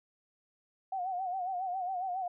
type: tone with vibrato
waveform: sine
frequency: 740 Hz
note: F#5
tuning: in tune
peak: -32 dBFS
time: 0.92-2.28 s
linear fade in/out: 5 ms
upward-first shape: sine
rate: 7.3 Hz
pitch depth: 82 cents each way
effects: none